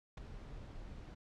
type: noise with ADSR envelope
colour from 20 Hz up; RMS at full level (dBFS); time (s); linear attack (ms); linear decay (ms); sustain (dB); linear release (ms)
brown; -38; 0.17-1.15; 7; 9; -11; 13
effects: low-pass 6000 Hz 12 dB/octave